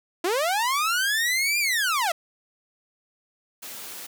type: linear two-way sweep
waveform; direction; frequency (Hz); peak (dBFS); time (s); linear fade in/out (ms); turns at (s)
sawtooth; up then down; 324.5 to 2428 to 624; -18; 0.24-2.12; 5; 1.59
type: high-pass noise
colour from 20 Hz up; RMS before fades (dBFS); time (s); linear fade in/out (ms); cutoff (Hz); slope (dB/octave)
white; -38; 3.62-4.07; 10; 160; 12
effects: none